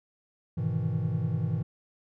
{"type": "chord", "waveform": "triangle", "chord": "E major seventh", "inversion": "first", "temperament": "just", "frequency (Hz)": [103.01, 123.61, 154.51, 164.81], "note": ["G#2", "B2", "D#3", "E3"], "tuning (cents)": [-14, 2, -12, 0], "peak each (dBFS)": -30, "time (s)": [0.57, 1.63], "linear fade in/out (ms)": 10, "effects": []}